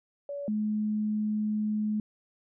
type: tone pair in turn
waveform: sine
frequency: 569 / 212.7 Hz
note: C#5 / G#3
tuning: +45 / +42 cents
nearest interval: octave + perfect fourth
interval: 1703 cents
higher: first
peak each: -33 / -26 dBFS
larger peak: second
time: 0.29-0.48 / 0.48-2 s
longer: second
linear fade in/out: 2 ms
effects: none